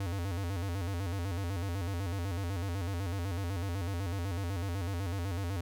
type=tone with vibrato; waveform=square; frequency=92 Hz; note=F#2; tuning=9 cents flat; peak=-33 dBFS; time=0-5.61 s; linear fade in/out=5 ms; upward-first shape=square; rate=8 Hz; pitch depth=120 cents each way; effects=none